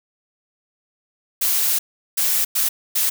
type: noise bursts at uneven times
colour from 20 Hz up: blue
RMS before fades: -19 dBFS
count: 4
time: 1.41-1.79 / 2.17-2.45 / 2.55-2.69 / 2.95-3.1 s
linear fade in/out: 10 ms
effects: none